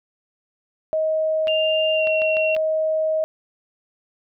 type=tone; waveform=sine; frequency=630 Hz; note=D#5; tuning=21 cents sharp; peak=-18 dBFS; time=0.93-3.24 s; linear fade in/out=0 ms
type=clicks; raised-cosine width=0.3 ms; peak=-18 dBFS; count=5; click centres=1.472 / 2.072 / 2.219 / 2.369 / 2.565 s
type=tone with pitch glide; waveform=sine; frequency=2796 to 2738 Hz; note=F7 to F7; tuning=+1 to -35 cents; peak=-22 dBFS; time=1.48-2.55 s; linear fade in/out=0 ms; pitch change=-36 cents; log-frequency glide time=1.94-2.06 s
effects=none